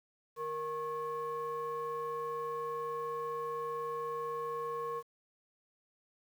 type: ring-modulated tone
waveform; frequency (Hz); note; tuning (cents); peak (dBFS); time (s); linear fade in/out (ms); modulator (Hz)
triangle; 311.1; D#4; 0; -30; 0.36-5.03; 50; 779
effects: 10-bit